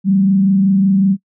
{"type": "tone with frequency modulation", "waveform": "sine", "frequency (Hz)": 193.9, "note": "G3", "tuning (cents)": -19, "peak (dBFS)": -9, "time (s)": [0.04, 1.17], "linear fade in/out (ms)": 50, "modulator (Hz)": 25.4, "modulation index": 0.4, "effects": ["noise-tail reverb RT60 0.1 s tail -23 dB re dry"]}